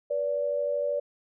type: tone pair together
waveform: sine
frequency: 485.1 / 578 Hz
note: B4 / D5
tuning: -31 / -28 cents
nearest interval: minor third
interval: 303 cents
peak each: -32 / -26 dBFS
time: 0.1-1 s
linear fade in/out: 10 ms
effects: none